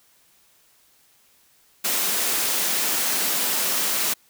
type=high-pass noise; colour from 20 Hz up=white; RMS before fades=-23 dBFS; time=1.84-4.14 s; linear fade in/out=10 ms; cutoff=170 Hz; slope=48 dB/octave; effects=white hiss -59 dBFS RMS until 4.29 s